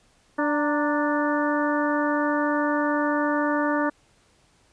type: harmonic tone with a mistuned harmonic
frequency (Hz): 293.7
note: D4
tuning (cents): 0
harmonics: 1 / 2 / 3 / 4 / 5 / 6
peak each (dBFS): -24 / -27 / -29 / -30 / -31 / -32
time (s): 0.38-3.9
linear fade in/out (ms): 10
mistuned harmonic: 3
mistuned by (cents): +65
effects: pink hiss -61 dBFS RMS until 4.72 s + resampled to 22050 Hz

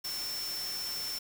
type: tone in noise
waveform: sine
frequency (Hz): 5380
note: E8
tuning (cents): +34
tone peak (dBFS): -35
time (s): 0.04-1.19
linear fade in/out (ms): 10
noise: white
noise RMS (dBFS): -41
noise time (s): 0.04-1.19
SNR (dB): +3
effects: none

